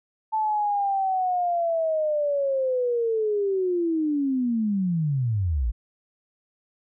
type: linear sweep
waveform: sine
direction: down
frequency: 880 to 50.1 Hz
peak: -21 dBFS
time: 0.32-5.72 s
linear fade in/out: 20 ms
effects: none